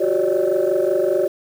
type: tone cluster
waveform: sine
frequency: 359 / 384 / 555 / 601 Hz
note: F4 / G4 / C#5 / D5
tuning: +48 / -36 / +2 / +40 cents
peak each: -20 dBFS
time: 0-1.28 s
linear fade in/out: 10 ms
effects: tanh soft clip ceiling -10 dBFS + 7-bit